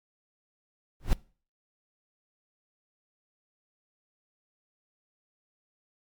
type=noise with exponential growth; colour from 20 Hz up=brown; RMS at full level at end=-17 dBFS; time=1-1.13 s; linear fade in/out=0 ms; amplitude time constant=27 ms; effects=noise-tail reverb RT60 0.4 s tail -22 dB re dry + MP3 96 kbps